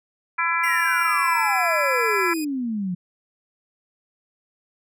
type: harmonic tone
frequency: 335.7 Hz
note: E4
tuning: 32 cents sharp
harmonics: 3 / 4 / 5 / 6 / 7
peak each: -25 / -25 / -27 / -30 / -25 dBFS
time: 0.38-2.34 s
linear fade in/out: 10 ms
type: exponential sweep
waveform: sine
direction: down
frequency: 2078 to 173.5 Hz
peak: -23 dBFS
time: 0.63-2.95 s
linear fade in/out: 10 ms
type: tone with pitch glide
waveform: 10% pulse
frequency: 2800 to 2480 Hz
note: F7 to D#7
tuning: +4 to -6 cents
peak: -24 dBFS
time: 0.63-2.45 s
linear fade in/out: 10 ms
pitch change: -210 cents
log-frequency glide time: 0.99-1.69 s
effects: none